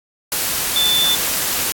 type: tone in noise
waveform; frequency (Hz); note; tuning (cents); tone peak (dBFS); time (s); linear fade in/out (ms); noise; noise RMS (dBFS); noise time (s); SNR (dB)
sine; 3521; A7; 0; -14; 0.76-1.15; 0; white; -20; 0.32-1.72; +3
effects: AAC 64 kbps